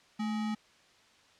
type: tone with sample-and-hold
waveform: sine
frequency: 217 Hz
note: A3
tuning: 24 cents flat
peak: -30 dBFS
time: 0.19-0.55 s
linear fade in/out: 10 ms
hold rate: 1050 Hz
effects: white hiss -62 dBFS RMS until 1.39 s + low-pass 5000 Hz 12 dB/octave